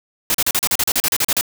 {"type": "noise bursts", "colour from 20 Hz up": "white", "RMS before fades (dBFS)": -17, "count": 14, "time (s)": [0.3, 1.411], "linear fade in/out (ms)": 2, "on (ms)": 45, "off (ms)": 37, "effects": []}